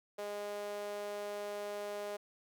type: tone with high-pass filter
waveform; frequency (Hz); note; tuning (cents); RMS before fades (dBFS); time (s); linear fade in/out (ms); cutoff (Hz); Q
sawtooth; 205.6; G#3; -17; -41; 0.18-2.17; 10; 520; 9.8
effects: none